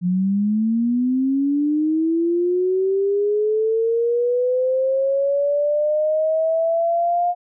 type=linear sweep; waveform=sine; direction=up; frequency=174.9 to 710 Hz; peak=-16 dBFS; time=0.01-7.35 s; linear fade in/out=50 ms; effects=none